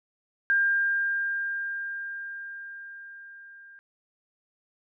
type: tone with level ramp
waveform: sine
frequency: 1600 Hz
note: G6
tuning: 35 cents sharp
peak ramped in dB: -19 to -47 dBFS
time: 0.5-3.79 s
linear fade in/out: 0 ms
effects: none